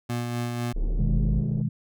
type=tone with tremolo; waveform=25% pulse; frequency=120 Hz; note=B2; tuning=49 cents flat; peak=-22 dBFS; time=0.09-0.73 s; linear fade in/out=10 ms; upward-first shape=sine; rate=4 Hz; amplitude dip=30%
type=exponential sweep; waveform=sine; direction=up; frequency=32.7 to 55.2 Hz; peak=-22 dBFS; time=0.73-1.43 s; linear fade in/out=50 ms
type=low-pass noise; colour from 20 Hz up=pink; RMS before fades=-37 dBFS; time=0.76-1.62 s; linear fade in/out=2 ms; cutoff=470 Hz; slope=24 dB/octave
type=chord; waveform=sine; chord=G# minor; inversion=first; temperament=just; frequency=124.59 / 155.74 / 207.7 Hz; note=B2 / D#3 / G#3; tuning=+16 / +2 / 0 cents; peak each=-27 / -27 / -29 dBFS; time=0.98-1.69 s; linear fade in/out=10 ms
effects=none